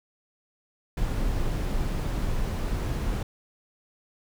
brown noise, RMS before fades -27 dBFS, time 0.97-3.23 s, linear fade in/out 5 ms, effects none

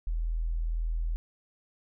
sine tone, 41 Hz, E1, 9 cents flat, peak -27 dBFS, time 0.07-1.16 s, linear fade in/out 0 ms, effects none

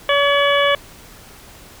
harmonic tone with a mistuned harmonic, 568 Hz, C#5, 42 cents sharp, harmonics 1 / 2 / 3 / 4 / 5 / 6, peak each -16 / -19 / -21 / -22 / -23 / -24 dBFS, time 0.09-0.75 s, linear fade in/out 2 ms, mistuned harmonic 5, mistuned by +66 cents, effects pink hiss -42 dBFS RMS until 1.8 s

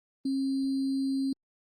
sine tone with sample-and-hold, 269.7 Hz, C#4, 47 cents flat, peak -26 dBFS, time 0.25-1.33 s, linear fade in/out 5 ms, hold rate 4410 Hz, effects low-pass 7000 Hz 12 dB/octave + Opus 32 kbps

